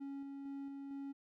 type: tone with tremolo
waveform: triangle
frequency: 277.2 Hz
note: C#4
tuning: in tune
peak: -40 dBFS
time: 0-1.13 s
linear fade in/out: 20 ms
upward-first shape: square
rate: 2.2 Hz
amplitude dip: 25%
effects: none